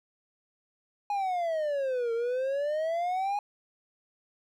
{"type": "exponential two-way sweep", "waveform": "triangle", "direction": "down then up", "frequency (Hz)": [830.6, 455.4, 830.6], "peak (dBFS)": -25, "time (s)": [1.1, 3.39], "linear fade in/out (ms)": 2, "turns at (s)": 2.13, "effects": []}